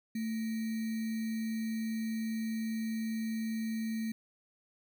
sine tone with sample-and-hold, 222.5 Hz, A3, 20 cents sharp, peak -32 dBFS, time 0.15-4.12 s, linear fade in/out 5 ms, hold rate 2100 Hz, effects none

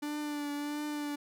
45% pulse tone with vibrato, 293.7 Hz, D4, in tune, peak -34 dBFS, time 0.02-1.16 s, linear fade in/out 10 ms, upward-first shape triangle, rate 1.5 Hz, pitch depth 31 cents each way, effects none

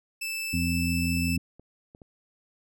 sawtooth tone, 2637 Hz, E7, in tune, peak -27 dBFS, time 0.21-1.37 s, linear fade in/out 10 ms
harmonic tone, 85.3 Hz, F2, 40 cents flat, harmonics 1 / 2 / 3, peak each -29 / -29 / -29 dBFS, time 0.53-1.38 s, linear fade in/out 5 ms
clicks, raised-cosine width 2 ms, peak -35 dBFS, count 6, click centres 1.054 / 1.169 / 1.284 / 1.596 / 1.949 / 2.018 s
effects none

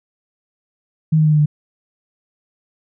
sine tone with pitch steps, 157.5 / 155.33 / 153.19 / 151.08 / 149 Hz, D#3 / D#3 / D#3 / D3 / D3, +21 / -3 / -27 / +49 / +25 cents, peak -10 dBFS, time 1.12-1.46 s, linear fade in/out 10 ms, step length 68 ms, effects none

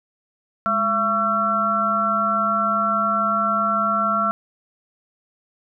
harmonic tone with a mistuned harmonic, 224.7 Hz, A3, 37 cents sharp, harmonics 1 / 3 / 5 / 6, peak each -27 / -26 / -26 / -19 dBFS, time 0.66-4.31 s, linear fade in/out 0 ms, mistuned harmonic 1, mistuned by -140 cents, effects none

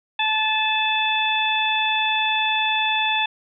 harmonic tone, 870 Hz, A5, 20 cents flat, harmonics 1 / 2 / 3 / 4, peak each -23 / -27 / -23 / -24 dBFS, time 0.19-3.26 s, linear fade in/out 5 ms, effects none

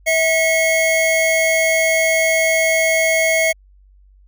square tone pair together, 648 / 2180 Hz, E5 / C#7, -30 / -29 cents, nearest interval octave + major sixth, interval 2101 cents, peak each -17 dBFS, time 0.06-3.53 s, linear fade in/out 20 ms, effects added 48 Hz sine -46 dBFS peak until 4.27 s

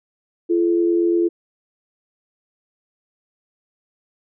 sine tone pair together, 341.7 / 430.5 Hz, F4 / A4, -38 / -38 cents, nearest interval major third, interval 400 cents, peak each -15 / -23 dBFS, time 0.49-1.29 s, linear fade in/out 20 ms, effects none

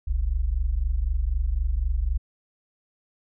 sine tone pair together, 40.76 / 64.7 Hz, E1 / C2, -19 / -19 cents, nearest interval minor sixth, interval 800 cents, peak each -24 dBFS, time 0.07-2.18 s, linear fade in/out 10 ms, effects none

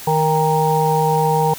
harmonic tone with a mistuned harmonic, 155.56 Hz, D#3, in tune, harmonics 1 / 3 / 5 / 6, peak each -19 / -19 / -19 / -19 dBFS, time 0.07-1.54 s, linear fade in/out 5 ms, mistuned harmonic 5, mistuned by +37 cents, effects white hiss -34 dBFS RMS until 1.58 s

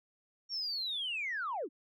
sine linear sweep, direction down, 5610 to 234.4 Hz, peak -33 dBFS, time 0.49-1.69 s, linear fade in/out 50 ms, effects tanh soft clip ceiling -29 dBFS

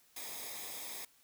white noise with comb filter, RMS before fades -44 dBFS, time 0.16-1.05 s, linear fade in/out 5 ms, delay 0.69 ms, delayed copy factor -0.65, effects white hiss -67 dBFS RMS until 1.23 s

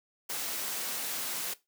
white noise, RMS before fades -35 dBFS, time 0.29-1.54 s, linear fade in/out 10 ms, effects noise-tail reverb RT60 0.2 s tail -17 dB re dry + high-pass 200 Hz 12 dB/octave

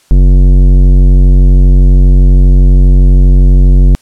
sine tone with tanh clipping, 46.25 Hz, F#1, in tune, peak -3 dBFS, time 0.11-3.95 s, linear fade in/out 0 ms, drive 14 dB, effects white hiss -48 dBFS RMS until 4.01 s + low-pass 10000 Hz 12 dB/octave

